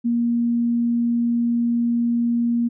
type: tone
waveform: sine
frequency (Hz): 236.1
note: A#3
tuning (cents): +22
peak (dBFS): -17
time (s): 0.04-2.69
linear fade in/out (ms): 20
effects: none